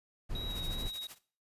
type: noise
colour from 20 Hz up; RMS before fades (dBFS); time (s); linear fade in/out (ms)
brown; -38; 0.29-0.89; 20
type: tone with vibrato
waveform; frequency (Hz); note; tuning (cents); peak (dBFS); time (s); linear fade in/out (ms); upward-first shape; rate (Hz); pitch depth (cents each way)
triangle; 3818; A#7; +41; -38; 0.35-1.07; 2; triangle; 2.6; 12
type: noise with tremolo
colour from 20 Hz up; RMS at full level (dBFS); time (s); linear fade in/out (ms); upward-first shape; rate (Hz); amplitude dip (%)
white; -46; 0.48-1.19; 50; triangle; 13; 100
effects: noise-tail reverb RT60 0.4 s tail -18 dB re dry + resampled to 32000 Hz